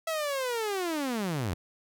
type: linear sweep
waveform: sawtooth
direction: down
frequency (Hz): 659.3 to 77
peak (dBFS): -25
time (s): 0.07-1.54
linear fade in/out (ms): 5
effects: none